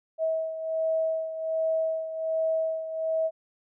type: beating tone pair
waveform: sine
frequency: 643 / 644.3 Hz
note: E5 / E5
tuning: -43 / -40 cents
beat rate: 1.3 Hz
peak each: -26 / -32 dBFS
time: 0.18-3.31 s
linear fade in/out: 50 ms
effects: none